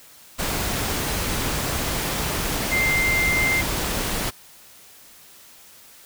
sine tone in noise, 2093 Hz, C7, in tune, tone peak -19 dBFS, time 2.71-3.62 s, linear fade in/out 20 ms, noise pink, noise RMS -25 dBFS, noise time 0.38-4.31 s, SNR +3 dB, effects white hiss -48 dBFS RMS until 6.05 s

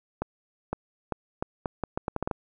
accelerating click train, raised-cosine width 1 ms, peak -14 dBFS, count 12, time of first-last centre 0.22-2.312 s, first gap 510 ms, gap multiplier 0.77, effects none

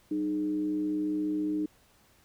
sine tone with frequency modulation, 305.7 Hz, D#4, 30 cents flat, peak -27 dBFS, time 0.11-1.66 s, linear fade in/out 5 ms, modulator 115 Hz, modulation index 0.39, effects pink hiss -63 dBFS RMS until 2.24 s

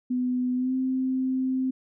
sine tone with pitch glide, 250.5 to 260.1 Hz, B3 to C4, +25 to -10 cents, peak -23 dBFS, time 0.1-1.71 s, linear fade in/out 10 ms, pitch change +65 cents, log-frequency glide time 0.55-0.74 s, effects none

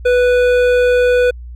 sine tone with hard clipping, 493.9 Hz, B4, in tune, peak -11 dBFS, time 0.05-1.31 s, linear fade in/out 10 ms, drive 11 dB, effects added 60 Hz sine -28 dBFS peak until 1.55 s

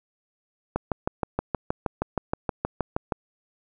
click train, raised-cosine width 1 ms, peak -10 dBFS, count 16, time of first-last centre 0.76-3.122 s, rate 6.35 Hz, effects none

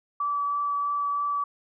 sine tone with vibrato, 1152 Hz, D6, 34 cents flat, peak -24 dBFS, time 0.2-1.44 s, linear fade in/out 5 ms, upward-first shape triangle, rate 3.1 Hz, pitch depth 10 cents each way, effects none

